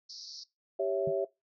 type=band-pass noise; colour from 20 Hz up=white; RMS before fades=-46 dBFS; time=0.09-0.44 s; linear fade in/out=10 ms; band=4200 to 5600 Hz; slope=96 dB/octave
type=chord; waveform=sine; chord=C# diminished; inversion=second; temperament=equal; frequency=392 / 554.4 / 659.3 Hz; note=G4 / C#5 / E5; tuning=0 / 0 / 0 cents; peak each=-32 dBFS; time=0.79-1.25 s; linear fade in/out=10 ms
type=tone with exponential decay; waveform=sine; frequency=155.56 Hz; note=D#3; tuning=in tune; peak=-31 dBFS; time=1.07-1.15 s; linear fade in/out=5 ms; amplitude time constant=16 ms
effects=noise-tail reverb RT60 0.2 s tail -20 dB re dry